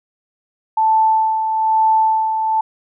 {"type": "tone with tremolo", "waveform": "sine", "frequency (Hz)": 880, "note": "A5", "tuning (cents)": 0, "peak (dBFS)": -10, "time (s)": [0.77, 2.61], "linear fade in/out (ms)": 5, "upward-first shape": "sine", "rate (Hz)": 1.1, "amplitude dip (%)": 50, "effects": []}